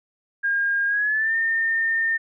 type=tone with pitch glide; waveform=sine; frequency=1617 to 1815 Hz; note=G#6 to A#6; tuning=-47 to -47 cents; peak=-19 dBFS; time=0.43-2.18 s; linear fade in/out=20 ms; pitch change=+200 cents; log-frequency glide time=0.87-1.35 s; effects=none